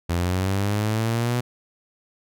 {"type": "linear sweep", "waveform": "sawtooth", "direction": "up", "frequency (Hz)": [84.4, 123.47], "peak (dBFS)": -17, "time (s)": [0.09, 1.41], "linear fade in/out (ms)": 10, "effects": []}